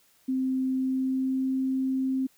sine tone with pitch glide, 261 to 263.3 Hz, C4 to C4, -4 to +11 cents, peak -24 dBFS, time 0.28-2.27 s, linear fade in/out 10 ms, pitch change +15 cents, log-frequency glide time 0.72-1.55 s, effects white hiss -63 dBFS RMS until 2.37 s

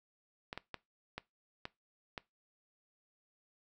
clicks, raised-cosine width 0.3 ms, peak -24 dBFS, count 6, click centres 0.529 / 0.576 / 0.743 / 1.18 / 1.654 / 2.178 s, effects noise-tail reverb RT60 0.2 s tail -20 dB re dry

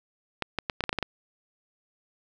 clicks, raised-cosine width 0.3 ms, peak -11 dBFS, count 9, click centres 0.423 / 0.587 / 0.698 / 0.807 / 0.839 / 0.893 / 0.929 / 0.987 / 1.027 s, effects none

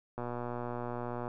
click train, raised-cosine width 1 ms, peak -24 dBFS, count 134, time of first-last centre 0.18-1.279 s, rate 121 Hz, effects none

